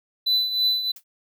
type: tone with tremolo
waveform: triangle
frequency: 3997 Hz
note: B7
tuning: 20 cents sharp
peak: -15 dBFS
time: 0.26-0.92 s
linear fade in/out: 10 ms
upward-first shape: triangle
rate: 3.1 Hz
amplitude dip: 70%
type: noise with exponential decay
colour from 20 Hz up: blue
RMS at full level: -35 dBFS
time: 0.96-1.04 s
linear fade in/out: 5 ms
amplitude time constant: 16 ms
effects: none